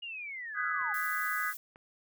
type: linear sweep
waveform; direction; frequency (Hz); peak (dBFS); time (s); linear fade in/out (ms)
sine; down; 2877 to 788; -38; 0.02-0.93; 10
type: chord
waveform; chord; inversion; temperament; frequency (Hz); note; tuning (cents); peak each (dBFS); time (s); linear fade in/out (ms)
sine; G# minor seventh; second; just; 1245.9 / 1495.1 / 1661.2 / 1993.5; D#6 / F#6 / G#6 / B6; +2 / +18 / 0 / +16; -35 / -36 / -35 / -38; 0.54-1.54; 50
type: clicks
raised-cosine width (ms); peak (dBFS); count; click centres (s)
0.5; -38; 2; 0.814 / 1.759
type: noise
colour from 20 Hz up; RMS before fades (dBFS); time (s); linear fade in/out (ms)
violet; -43; 0.94-1.57; 2
effects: none